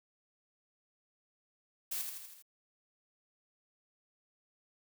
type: noise with echo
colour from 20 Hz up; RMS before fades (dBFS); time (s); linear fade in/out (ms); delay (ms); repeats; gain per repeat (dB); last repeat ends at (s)
blue; -37; 1.91-2.02; 10; 81; 5; -4; 2.425
effects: none